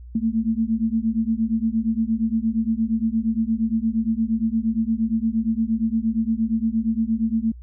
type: beating tone pair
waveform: sine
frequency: 220 / 228.6 Hz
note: A3 / A#3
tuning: 0 / -34 cents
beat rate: 8.6 Hz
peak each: -22 dBFS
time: 0.15-7.52 s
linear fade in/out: 5 ms
effects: added 60 Hz sine -37 dBFS peak until 7.62 s